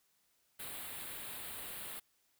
white band-stop noise, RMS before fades -45 dBFS, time 0.59-2 s, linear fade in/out 10 ms, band 4200 to 8300 Hz, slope 48 dB/octave, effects white hiss -75 dBFS RMS until 2.39 s

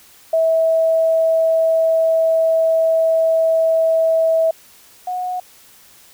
sine tone pair in turn, 650 / 729.6 Hz, E5 / F#5, -24 / -24 cents, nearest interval major second, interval 200 cents, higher second, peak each -12 / -20 dBFS, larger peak first, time 0.33-4.51 / 5.07-5.4 s, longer first, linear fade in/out 5 ms, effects white hiss -47 dBFS RMS until 6.13 s

